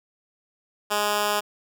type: tone with high-pass filter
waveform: 10% pulse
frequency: 207.7 Hz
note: G#3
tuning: in tune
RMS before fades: -24 dBFS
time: 0.9-1.41 s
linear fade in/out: 20 ms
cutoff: 490 Hz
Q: 0.53
effects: none